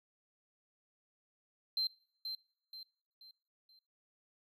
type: tone with echo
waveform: triangle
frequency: 4122 Hz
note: C8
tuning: 27 cents flat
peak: -29 dBFS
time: 1.77-1.87 s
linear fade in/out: 2 ms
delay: 480 ms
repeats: 4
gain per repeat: -8 dB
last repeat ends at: 3.79 s
effects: noise-tail reverb RT60 0.6 s tail -23 dB re dry + tanh soft clip ceiling -27 dBFS